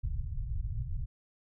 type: low-pass noise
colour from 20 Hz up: pink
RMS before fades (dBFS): -34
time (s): 0.03-1.06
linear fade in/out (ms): 20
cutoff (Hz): 130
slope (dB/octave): 48
effects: none